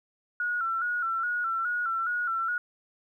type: tone with vibrato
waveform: sine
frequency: 1396.9 Hz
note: F6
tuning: in tune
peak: -26 dBFS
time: 0.4-2.58 s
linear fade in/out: 2 ms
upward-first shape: square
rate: 2.4 Hz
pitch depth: 64 cents each way
effects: 11-bit